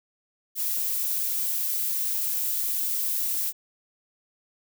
violet noise, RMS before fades -27 dBFS, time 0.55-3.53 s, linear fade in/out 50 ms, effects none

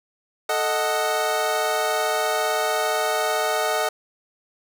25% pulse chord, D# diminished, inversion second, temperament equal, 440 / 622.3 / 740 Hz, A4 / D#5 / F#5, 0 / 0 / 0 cents, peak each -23 / -20 / -22 dBFS, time 0.49-3.89 s, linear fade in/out 5 ms, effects none

